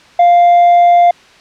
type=tone with hard clipping; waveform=sine; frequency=698.5 Hz; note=F5; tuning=in tune; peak=-5 dBFS; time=0.19-1.11 s; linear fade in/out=5 ms; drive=2 dB; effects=white hiss -42 dBFS RMS until 1.4 s + low-pass 4000 Hz 12 dB/octave